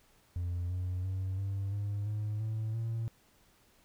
triangle tone with pitch steps, 87.9 / 91.21 / 94.65 / 98.21 / 101.91 / 105.75 / 109.73 / 113.86 Hz, F2 / F#2 / F#2 / G2 / G#2 / G#2 / A2 / A#2, +12 / -24 / +40 / +4 / -32 / +32 / -4 / -40 cents, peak -29 dBFS, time 0.36-3.08 s, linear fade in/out 0 ms, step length 340 ms, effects tanh soft clip ceiling -27 dBFS + pink hiss -66 dBFS RMS until 3.84 s

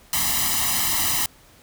white noise with comb filter, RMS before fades -22 dBFS, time 0.13-1.26 s, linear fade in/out 2 ms, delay 1 ms, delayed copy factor +1, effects pink hiss -52 dBFS RMS until 1.62 s

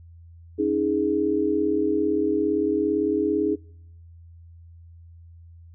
sine chord, C# suspended second, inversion none, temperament equal with one note detuned, 277.2 / 314.9 / 415.3 Hz, C#4 / D#4 / G#4, 0 / +21 / 0 cents, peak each -28 / -23 / -23 dBFS, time 0.58-3.56 s, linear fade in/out 20 ms, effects noise-tail reverb RT60 0.8 s tail -26 dB re dry + added 84 Hz sine -44 dBFS peak until 5.74 s

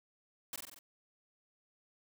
white noise with echo, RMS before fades -41 dBFS, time 0.53-0.56 s, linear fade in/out 2 ms, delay 46 ms, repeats 5, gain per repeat -3 dB, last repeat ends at 0.79 s, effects none

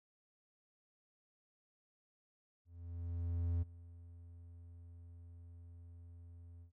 triangle tone with ADSR envelope, 85.5 Hz, F2, 36 cents flat, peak -30 dBFS, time 2.65-6.72 s, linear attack 970 ms, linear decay 17 ms, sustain -20 dB, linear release 100 ms, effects none

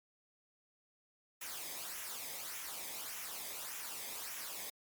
white noise with flanger, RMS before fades -44 dBFS, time 1.41-4.7 s, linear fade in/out 5 ms, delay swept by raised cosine 0.22 to 0.72 ms, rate 1.7 Hz, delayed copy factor -0.6, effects MP3 96 kbps

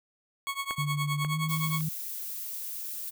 20% pulse tone with tremolo, 1105 Hz, C#6, 6 cents flat, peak -23 dBFS, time 0.47-1.81 s, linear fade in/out 0 ms, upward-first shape triangle, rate 9.6 Hz, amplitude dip 95%
clicks, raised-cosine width 0.5 ms, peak -22 dBFS, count 2, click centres 0.709 / 1.248 s
sine tone with pitch glide, 146.83 to 157.37 Hz, D3 to D#3, 0 to +20 cents, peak -28 dBFS, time 0.78-1.89 s, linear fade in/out 5 ms, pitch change +120 cents, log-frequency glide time 1.19-1.39 s
violet noise, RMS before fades -37 dBFS, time 1.48-3.11 s, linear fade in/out 20 ms
effects none

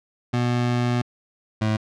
25% pulse tone pair in turn, 121.8 / 108.51 Hz, B2 / A2, -24 / -24 cents, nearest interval major second, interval 200 cents, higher first, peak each -16 dBFS, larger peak neither, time 0.33-1.02 / 1.61-1.77 s, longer first, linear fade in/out 10 ms, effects low-pass 5000 Hz 12 dB/octave

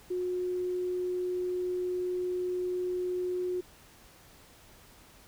sine tone, 362 Hz, F#4, 38 cents flat, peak -29 dBFS, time 0.1-3.61 s, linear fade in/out 10 ms, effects pink hiss -56 dBFS RMS until 5.27 s

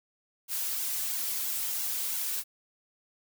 blue noise with flanger, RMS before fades -32 dBFS, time 0.48-2.44 s, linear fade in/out 50 ms, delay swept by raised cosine 1.6 to 3.8 ms, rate 3 Hz, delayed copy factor -0.8, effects none

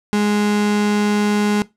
35% pulse tone, 207.7 Hz, G#3, in tune, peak -13 dBFS, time 0.13-1.62 s, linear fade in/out 0 ms, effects noise-tail reverb RT60 0.2 s tail -19 dB re dry + low-pass 9000 Hz 12 dB/octave

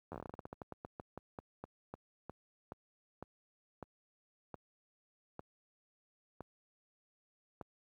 slowing click train, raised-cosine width 1 ms, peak -30 dBFS, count 29, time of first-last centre 0.12-7.612 s, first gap 11 ms, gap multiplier 1.19, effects high-pass 60 Hz 12 dB/octave + 12-bit

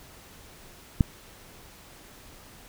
click, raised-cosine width 5 ms, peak -6 dBFS, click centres 1.008 s, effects pink hiss -50 dBFS RMS until 2.68 s

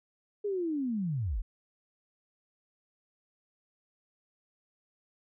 sine linear sweep, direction down, 420.8 to 32 Hz, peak -29 dBFS, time 0.44-1.42 s, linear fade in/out 10 ms, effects none

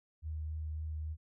sine tone with vibrato, 77.78 Hz, D#2, in tune, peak -36 dBFS, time 0.22-1.17 s, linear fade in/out 50 ms, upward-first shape sine, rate 3.6 Hz, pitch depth 12 cents each way, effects none

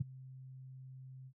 sine tone with ADSR envelope, 130.81 Hz, C3, in tune, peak -27 dBFS, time 0-1.33 s, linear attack 9 ms, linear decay 15 ms, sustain -21 dB, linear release 64 ms, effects high-pass 80 Hz 12 dB/octave

